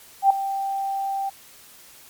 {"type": "tone with ADSR envelope", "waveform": "sine", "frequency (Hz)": 784, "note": "G5", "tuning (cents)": 0, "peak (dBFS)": -9, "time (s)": [0.22, 1.3], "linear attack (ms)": 82, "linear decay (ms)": 4, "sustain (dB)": -14, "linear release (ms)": 15, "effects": ["white hiss -48 dBFS RMS until 2.09 s", "MP3 96 kbps"]}